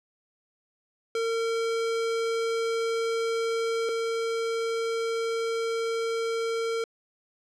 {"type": "tone pair in turn", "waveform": "square", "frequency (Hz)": [456.4, 456.4], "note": ["A#4", "A#4"], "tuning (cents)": [-37, -37], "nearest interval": "unison", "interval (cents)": 0, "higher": "neither", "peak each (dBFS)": [-26, -27], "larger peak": "first", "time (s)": [[1.15, 3.89], [3.89, 6.84]], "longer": "second", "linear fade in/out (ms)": 2, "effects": ["low-pass 7000 Hz 12 dB/octave"]}